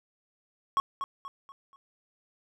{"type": "tone with echo", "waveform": "triangle", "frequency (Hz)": 1101, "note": "C#6", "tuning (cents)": -12, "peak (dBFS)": -20, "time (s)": [0.77, 0.8], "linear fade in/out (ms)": 0, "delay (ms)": 240, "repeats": 4, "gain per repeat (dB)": -8, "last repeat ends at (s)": 1.76, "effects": []}